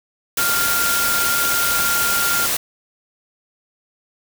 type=tone in noise; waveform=sine; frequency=1396.9 Hz; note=F6; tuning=in tune; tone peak=-20 dBFS; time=0.38-2.46 s; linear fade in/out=5 ms; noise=white; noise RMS=-20 dBFS; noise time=0.37-2.57 s; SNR=-3 dB; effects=none